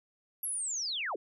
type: linear sweep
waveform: sine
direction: down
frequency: 11550 to 293.7 Hz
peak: -32 dBFS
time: 0.43-1.16 s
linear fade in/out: 5 ms
effects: none